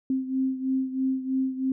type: beating tone pair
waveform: sine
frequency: 262.3 / 265.4 Hz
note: C4 / C4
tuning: +4 / +25 cents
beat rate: 3.1 Hz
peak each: -25 / -30 dBFS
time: 0.1-1.72 s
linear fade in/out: 2 ms
effects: none